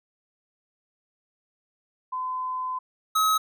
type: tone pair in turn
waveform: sine / square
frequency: 1020 / 1278.5 Hz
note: C6 / D#6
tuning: -44 / +47 cents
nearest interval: major third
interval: 391 cents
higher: second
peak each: -27 / -20 dBFS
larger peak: second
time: 2.12-2.79 / 3.15-3.38 s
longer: first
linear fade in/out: 10 ms
effects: none